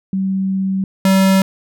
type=tone pair in turn; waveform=sine / square; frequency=191.7 / 191.7 Hz; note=G3 / G3; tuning=-38 / -38 cents; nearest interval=unison; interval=0 cents; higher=neither; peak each=-15 / -10 dBFS; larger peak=second; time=0.13-0.84 / 1.05-1.42 s; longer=first; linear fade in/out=2 ms; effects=none